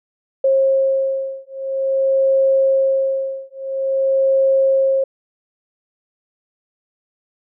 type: beating tone pair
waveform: sine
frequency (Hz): 537 / 537.49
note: C5 / C5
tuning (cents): +45 / +46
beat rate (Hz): 0.49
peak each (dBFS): -17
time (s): 0.44-5.04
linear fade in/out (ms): 5
effects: none